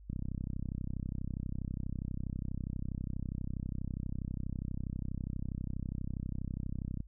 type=click train; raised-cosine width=5 ms; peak=-25 dBFS; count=224; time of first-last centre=0.1-7.004 s; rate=32.3 Hz; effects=added 50 Hz sine -51 dBFS peak until 7.07 s